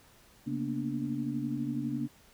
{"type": "tone cluster", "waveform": "sine", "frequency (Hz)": [136.3, 229.1, 241.2, 290.8], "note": ["C#3", "A#3", "B3", "D4"], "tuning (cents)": [-29, -30, -41, -17], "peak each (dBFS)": [-38, -38, -35, -35], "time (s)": [0.46, 2.08], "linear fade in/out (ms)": 20, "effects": ["pink hiss -60 dBFS RMS until 2.33 s"]}